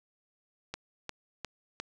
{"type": "click train", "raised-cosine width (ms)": 0.2, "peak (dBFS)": -19, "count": 4, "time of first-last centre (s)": [0.74, 1.8], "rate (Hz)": 2.83, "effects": ["9-bit"]}